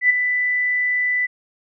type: tone with ADSR envelope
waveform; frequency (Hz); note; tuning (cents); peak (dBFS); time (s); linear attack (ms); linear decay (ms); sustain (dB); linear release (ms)
sine; 1988; B6; +11; -9; 0.01-1.27; 88; 12; -8; 20
effects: none